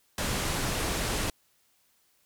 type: low-pass noise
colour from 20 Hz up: pink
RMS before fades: -30 dBFS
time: 0.18-1.3 s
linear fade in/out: 2 ms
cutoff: 12000 Hz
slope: 24 dB/octave
effects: white hiss -68 dBFS RMS until 2.25 s